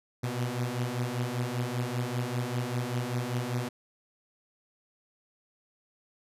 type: beating tone pair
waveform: sawtooth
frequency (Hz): 120 / 125.1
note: B2 / B2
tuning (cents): -49 / +23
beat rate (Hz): 5.1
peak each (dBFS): -29 / -28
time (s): 0.23-3.69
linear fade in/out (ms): 10
effects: resampled to 32000 Hz